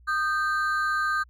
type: ring-modulated tone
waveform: triangle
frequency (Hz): 1396.9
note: F6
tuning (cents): 0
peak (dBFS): -18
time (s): 0.07-1.24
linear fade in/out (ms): 20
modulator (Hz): 168
effects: added 60 Hz sine -51 dBFS peak until 1.29 s